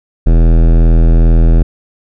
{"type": "tone with hard clipping", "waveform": "sine", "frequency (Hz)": 41.2, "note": "E1", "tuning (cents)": 0, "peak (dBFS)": -6, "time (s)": [0.26, 1.63], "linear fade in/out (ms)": 10, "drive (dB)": 18, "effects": []}